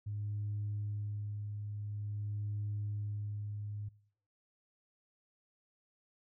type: tone with tremolo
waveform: sine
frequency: 103.83 Hz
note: G#2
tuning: in tune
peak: -34 dBFS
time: 0.06-3.89 s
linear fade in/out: 10 ms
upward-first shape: sine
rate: 0.48 Hz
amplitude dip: 40%
effects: noise-tail reverb RT60 0.6 s tail -22 dB re dry + tanh soft clip ceiling -31 dBFS